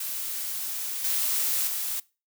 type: noise with level steps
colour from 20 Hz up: blue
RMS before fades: -32 / -26 / -30 dBFS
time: 0-2 s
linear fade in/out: 5 ms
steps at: 1.04 / 1.67 s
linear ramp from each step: 5 ms
effects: noise-tail reverb RT60 0.3 s tail -22 dB re dry